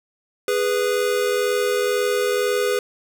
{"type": "tone pair together", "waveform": "square", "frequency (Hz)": [411.9, 493.9], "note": ["G#4", "B4"], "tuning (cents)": [-14, 0], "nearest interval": "minor third", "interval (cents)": 314, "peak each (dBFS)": -22, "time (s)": [0.48, 2.79], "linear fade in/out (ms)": 2, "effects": ["9-bit"]}